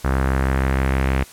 sawtooth tone with low-pass filter sweep, 66.3 Hz, C2, 23 cents sharp, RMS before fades -19 dBFS, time 0.04-1.24 s, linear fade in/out 10 ms, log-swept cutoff 1500 to 2300 Hz, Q 2.1, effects white hiss -43 dBFS RMS until 1.32 s + low-pass 12000 Hz 12 dB/octave

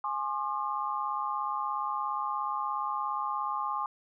sine tone cluster, 834 / 1064 / 1201 Hz, G#5 / C6 / D6, +7 / +29 / +38 cents, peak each -35 / -33 / -34 dBFS, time 0.04-3.86 s, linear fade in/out 2 ms, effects none

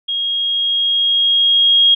sine tone with level ramp, 3269 Hz, G#7, 28 cents flat, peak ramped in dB -17 to -7 dBFS, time 0.08-1.95 s, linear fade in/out 10 ms, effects none

